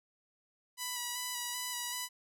5% pulse tone with vibrato, 982 Hz, B5, 10 cents flat, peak -24 dBFS, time 0.77-2.09 s, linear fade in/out 50 ms, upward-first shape square, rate 2.6 Hz, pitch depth 19 cents each way, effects none

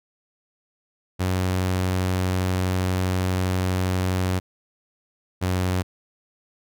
sawtooth tone pair in turn, 92.4 / 91.71 Hz, F#2 / F#2, -2 / -15 cents, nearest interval unison, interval 13 cents, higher first, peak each -17 dBFS, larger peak neither, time 1.19-4.4 / 5.41-5.83 s, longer first, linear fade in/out 20 ms, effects none

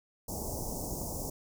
pink band-stop noise, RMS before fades -37 dBFS, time 0.28-1.3 s, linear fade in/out 5 ms, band 910 to 5500 Hz, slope 48 dB/octave, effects none

